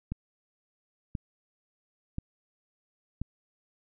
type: click train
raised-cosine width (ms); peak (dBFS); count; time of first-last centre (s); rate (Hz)
5; -20; 4; 0.12-3.216; 0.969
effects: none